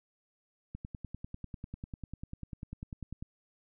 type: click train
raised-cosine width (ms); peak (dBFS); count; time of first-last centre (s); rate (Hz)
5; -28; 26; 0.75-3.225; 10.1
effects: none